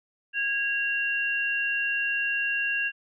sine tone pair together, 1644.1 / 2760 Hz, G#6 / F7, -18 / -21 cents, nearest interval major sixth, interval 897 cents, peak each -27 dBFS, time 0.33-2.92 s, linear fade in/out 50 ms, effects none

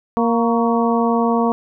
harmonic tone with a mistuned harmonic, 233.1 Hz, A#3, in tune, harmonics 1 / 2 / 3 / 4 / 5, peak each -17 / -20 / -22 / -23 / -24 dBFS, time 0.17-1.52 s, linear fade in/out 0 ms, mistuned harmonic 5, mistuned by -66 cents, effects none

